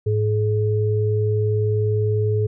sine tone pair together, 106.2 / 424.8 Hz, G#2 / G#4, +39 / +39 cents, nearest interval 2 octaves, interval 2400 cents, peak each -18 / -22 dBFS, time 0.06-2.47 s, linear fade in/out 10 ms, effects none

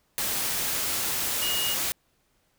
sine tone in noise, 2874 Hz, F7, 49 cents sharp, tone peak -28 dBFS, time 1.42-1.74 s, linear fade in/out 0 ms, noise white, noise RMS -28 dBFS, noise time 0.18-1.92 s, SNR -3 dB, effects pink hiss -69 dBFS RMS until 2.58 s

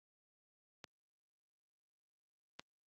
clicks, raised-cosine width 0.2 ms, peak -30 / -28 dBFS, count 2, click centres 0.842 / 2.595 s, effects high-pass 100 Hz 12 dB/octave + Opus 48 kbps

